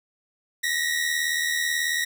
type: tone pair together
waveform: sawtooth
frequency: 1865 / 1943.3 Hz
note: A#6 / B6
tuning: 0 / -28 cents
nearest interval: minor second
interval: 72 cents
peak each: -22 / -23 dBFS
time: 0.63-2.05 s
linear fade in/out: 10 ms
effects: none